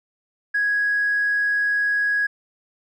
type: tone with tanh clipping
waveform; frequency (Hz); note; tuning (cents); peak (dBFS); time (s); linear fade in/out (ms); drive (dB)
triangle; 1661.2; G#6; 0; -18; 0.54-2.27; 10; 4
effects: none